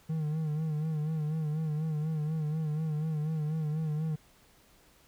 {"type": "tone with vibrato", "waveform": "triangle", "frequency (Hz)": 154.9, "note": "D#3", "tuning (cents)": -7, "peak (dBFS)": -27, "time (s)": [0.09, 4.16], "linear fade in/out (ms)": 10, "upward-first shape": "sine", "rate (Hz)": 4.1, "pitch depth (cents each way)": 60, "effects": ["pink hiss -62 dBFS RMS until 5.07 s"]}